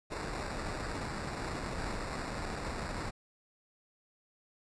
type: noise with sample-and-hold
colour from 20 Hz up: pink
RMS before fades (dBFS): -38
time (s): 0.1-3.11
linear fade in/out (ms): 20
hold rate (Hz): 3150
effects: resampled to 22050 Hz